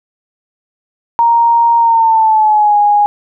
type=tone with pitch glide; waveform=sine; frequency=933 to 826.4 Hz; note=A#5 to G#5; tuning=+1 to -9 cents; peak=-6 dBFS; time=1.19-3.06 s; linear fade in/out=0 ms; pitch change=-210 cents; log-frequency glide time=1.78-2.77 s; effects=none